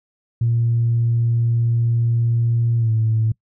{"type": "tone with pitch glide", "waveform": "sine", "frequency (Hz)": [116.9, 111.11], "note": ["A#2", "A2"], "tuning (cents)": [5, 17], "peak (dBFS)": -14, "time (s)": [0.41, 3.32], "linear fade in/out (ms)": 5, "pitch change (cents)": -88, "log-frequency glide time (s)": [2.78, 2.91], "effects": ["noise-tail reverb RT60 0.1 s tail -25 dB re dry", "tanh soft clip ceiling -10 dBFS"]}